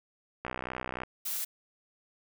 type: click train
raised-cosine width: 0.5 ms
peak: -20 dBFS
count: 38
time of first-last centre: 0.45-1.035 s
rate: 63.3 Hz
type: noise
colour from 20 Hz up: blue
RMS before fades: -34 dBFS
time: 1.25-1.45 s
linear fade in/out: 10 ms
effects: none